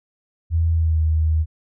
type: tone with pitch glide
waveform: sine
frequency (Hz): 82.41 to 79.01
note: E2 to D#2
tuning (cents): 0 to +27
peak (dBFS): -15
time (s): 0.5-1.46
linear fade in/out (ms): 50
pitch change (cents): -73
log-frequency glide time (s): 0.71-1.01
effects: none